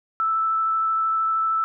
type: tone with vibrato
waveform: sine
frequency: 1318.5 Hz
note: E6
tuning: in tune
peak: -19 dBFS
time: 0.2-1.64 s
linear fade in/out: 0 ms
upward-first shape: sine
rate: 13 Hz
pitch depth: 8 cents each way
effects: none